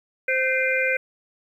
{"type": "tone cluster", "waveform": "sine", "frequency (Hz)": [521, 1546, 2079, 2409], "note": ["C5", "G6", "C7", "D7"], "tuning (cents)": [-7, -24, -12, 43], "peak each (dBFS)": -25, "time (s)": [0.28, 0.97], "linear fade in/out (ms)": 5, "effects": ["9-bit"]}